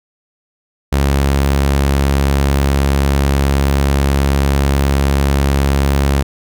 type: tone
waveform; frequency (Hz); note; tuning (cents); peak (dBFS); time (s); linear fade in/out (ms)
sawtooth; 69.3; C#2; 0; -7; 0.92-6.23; 10
effects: none